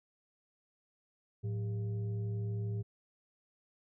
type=tone with frequency modulation; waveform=sine; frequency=108.7 Hz; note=A2; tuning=21 cents flat; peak=-33 dBFS; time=1.43-2.83 s; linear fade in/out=20 ms; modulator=290 Hz; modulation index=0.43; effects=none